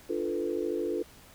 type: chord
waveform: sine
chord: B half-diminished seventh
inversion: first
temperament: equal with one note detuned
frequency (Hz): 297.2 / 349.2 / 440 / 493.9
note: D4 / F4 / A4 / B4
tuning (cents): +21 / 0 / 0 / 0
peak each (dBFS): -36 / -32 / -33 / -36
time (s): 0.09-1.03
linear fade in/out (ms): 10
effects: pink hiss -54 dBFS RMS until 1.34 s